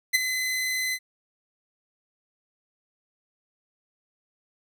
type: tone with ADSR envelope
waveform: sawtooth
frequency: 2031 Hz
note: B6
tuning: 48 cents sharp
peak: -12 dBFS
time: 0.13-0.99 s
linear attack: 21 ms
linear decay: 18 ms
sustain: -10 dB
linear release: 56 ms
effects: none